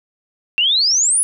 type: exponential sweep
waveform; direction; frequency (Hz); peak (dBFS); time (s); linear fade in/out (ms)
sine; up; 2677 to 10548; -12; 0.58-1.23; 0
effects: none